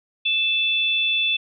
sine tone pair together, 2637 / 3476 Hz, E7 / A7, 0 / -22 cents, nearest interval perfect fourth, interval 478 cents, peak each -21 dBFS, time 0.25-1.37 s, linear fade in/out 10 ms, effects none

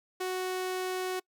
sawtooth tone, 370 Hz, F#4, in tune, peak -27 dBFS, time 0.2-1.2 s, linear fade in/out 10 ms, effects noise-tail reverb RT60 0.1 s tail -25 dB re dry

